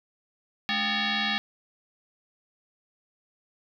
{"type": "tone with frequency modulation", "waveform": "sine", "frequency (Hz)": 797, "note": "G5", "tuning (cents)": 28, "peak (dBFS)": -24, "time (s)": [0.69, 1.38], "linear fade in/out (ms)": 0, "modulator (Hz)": 505, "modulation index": 6.8, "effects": []}